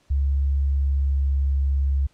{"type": "tone with pitch glide", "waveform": "sine", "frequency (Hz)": [69.3, 68.78], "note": ["C#2", "C#2"], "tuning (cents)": [0, -13], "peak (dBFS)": -18, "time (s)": [0.1, 2.07], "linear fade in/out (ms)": 10, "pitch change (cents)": -13, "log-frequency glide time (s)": [0.58, 1.31], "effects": ["pink hiss -62 dBFS RMS until 2.13 s", "low-pass 8000 Hz 12 dB/octave"]}